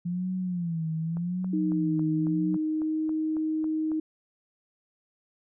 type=tone with vibrato; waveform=sine; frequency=172.1 Hz; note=F3; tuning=25 cents flat; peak=-27 dBFS; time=0.05-2.57 s; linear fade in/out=10 ms; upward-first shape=sine; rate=0.86 Hz; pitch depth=130 cents each way
type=click train; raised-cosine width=1 ms; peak=-31 dBFS; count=11; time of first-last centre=1.17-3.917 s; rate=3.64 Hz
type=tone with pitch glide; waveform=sine; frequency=310.9 to 313.4 Hz; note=D#4 to D#4; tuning=-1 to +13 cents; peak=-25 dBFS; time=1.53-4 s; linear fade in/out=5 ms; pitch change=+14 cents; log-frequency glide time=2.65-3 s
effects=none